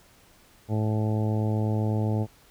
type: harmonic tone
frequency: 108 Hz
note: A2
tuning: 32 cents flat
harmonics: 1 / 2 / 3 / 4 / 5 / 6 / 7 / 8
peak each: -24 / -30 / -34 / -36 / -38 / -40 / -41 / -42 dBFS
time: 0.68-2.27 s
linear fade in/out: 50 ms
effects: pink hiss -57 dBFS RMS until 2.5 s